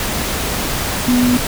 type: tone in noise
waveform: sine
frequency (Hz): 246.9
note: B3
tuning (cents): 0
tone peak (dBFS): -11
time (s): 1.08-1.37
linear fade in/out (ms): 2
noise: pink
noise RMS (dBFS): -20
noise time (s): 0-1.47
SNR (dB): +6
effects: none